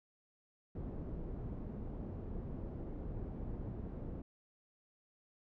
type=low-pass noise; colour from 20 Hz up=pink; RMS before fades=-43 dBFS; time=0.75-4.22 s; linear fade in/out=5 ms; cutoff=390 Hz; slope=12 dB/octave; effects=none